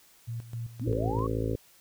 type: tone with tremolo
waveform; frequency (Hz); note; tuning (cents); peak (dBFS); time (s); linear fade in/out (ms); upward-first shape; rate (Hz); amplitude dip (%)
sine; 116.54; A#2; 0; -32; 0.27-1.32; 20; square; 3.8; 75
type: linear sweep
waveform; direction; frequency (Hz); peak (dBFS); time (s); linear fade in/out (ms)
sine; up; 218.7 to 1142; -33; 0.81-1.27; 5
type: harmonic tone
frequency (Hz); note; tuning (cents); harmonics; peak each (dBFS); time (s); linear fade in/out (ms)
55; A1; 0; 1 / 2 / 3 / 4 / 5 / 6 / 7 / 8 / 9 / 10; -35 / -31 / -41 / -44 / -35 / -43 / -36 / -37 / -37 / -44; 0.86-1.56; 10
effects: white hiss -59 dBFS RMS until 1.8 s